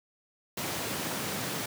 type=high-pass noise; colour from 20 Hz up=pink; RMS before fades=-34 dBFS; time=0.57-1.66 s; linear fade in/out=5 ms; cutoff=110 Hz; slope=24 dB/octave; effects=none